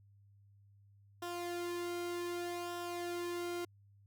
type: tone with flanger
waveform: sawtooth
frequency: 349.2 Hz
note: F4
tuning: in tune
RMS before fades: -40 dBFS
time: 1.22-3.65 s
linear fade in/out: 5 ms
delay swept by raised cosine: 0.45 to 1.75 ms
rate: 0.65 Hz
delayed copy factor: -0.6
effects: added 100 Hz sine -61 dBFS peak until 4.06 s